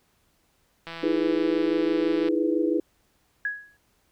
click train, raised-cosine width 0.3 ms, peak -21 dBFS, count 236, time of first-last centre 0.87-2.286 s, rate 166 Hz
sine chord, E major seventh, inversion third, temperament equal with one note detuned, 311.1 / 337.1 / 415.3 / 493.9 Hz, D#4 / E4 / G#4 / B4, 0 / +39 / 0 / 0 cents, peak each -25 / -25 / -29 / -29 dBFS, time 1.03-2.8 s, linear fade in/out 5 ms
sine tone with exponential decay, 1668 Hz, G#6, 7 cents sharp, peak -22 dBFS, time 3.45-3.77 s, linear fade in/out 2 ms, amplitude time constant 68 ms
effects pink hiss -67 dBFS RMS until 4.11 s

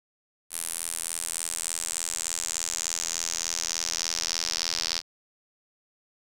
sawtooth tone with band-pass filter sweep, 83.4 Hz, E2, 21 cents sharp, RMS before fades -31 dBFS, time 0.5-5.02 s, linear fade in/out 50 ms, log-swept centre 10000 to 5000 Hz, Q 3.7, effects none

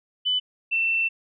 sine tone pair in turn, 3000 / 2684 Hz, F#7 / E7, +23 / +31 cents, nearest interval major second, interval 192 cents, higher first, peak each -20 dBFS, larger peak neither, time 0.25-0.4 / 0.71-1.09 s, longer second, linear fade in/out 20 ms, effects none

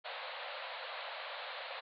pink band-pass noise, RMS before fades -44 dBFS, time 0.04-1.81 s, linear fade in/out 20 ms, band 500 to 4300 Hz, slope 96 dB/octave, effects none

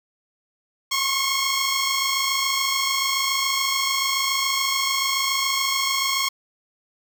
10% pulse tone pair together, 1073 / 1100 Hz, C6 / C#6, +43 / -14 cents, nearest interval unison, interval 43 cents, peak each -15 dBFS, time 0.91-6.29 s, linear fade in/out 10 ms, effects none

